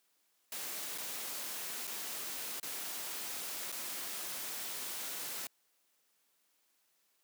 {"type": "noise with dropouts", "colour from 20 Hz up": "white", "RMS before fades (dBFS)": -41, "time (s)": [0.52, 5.47], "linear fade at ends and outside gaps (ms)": 2, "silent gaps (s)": [[0.978, 0.982], [1.871, 1.875], [2.599, 2.629], [3.719, 3.724]], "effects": ["white hiss -75 dBFS RMS until 7.23 s", "high-pass 200 Hz 12 dB/octave"]}